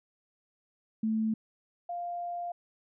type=tone pair in turn; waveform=sine; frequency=220 / 698.5 Hz; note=A3 / F5; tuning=0 / 0 cents; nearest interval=octave + minor sixth; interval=2000 cents; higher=second; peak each=-26 / -33 dBFS; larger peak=first; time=1.03-1.34 / 1.89-2.52 s; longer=second; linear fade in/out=5 ms; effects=none